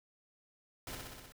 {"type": "noise with echo", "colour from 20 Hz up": "pink", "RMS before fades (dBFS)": -44, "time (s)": [0.87, 0.95], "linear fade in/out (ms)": 2, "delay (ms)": 62, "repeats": 6, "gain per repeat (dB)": -2, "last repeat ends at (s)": 1.322, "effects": []}